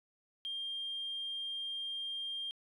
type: tone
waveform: sine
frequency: 3200 Hz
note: G7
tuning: 35 cents sharp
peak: -36 dBFS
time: 0.45-2.51 s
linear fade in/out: 0 ms
effects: tanh soft clip ceiling -32 dBFS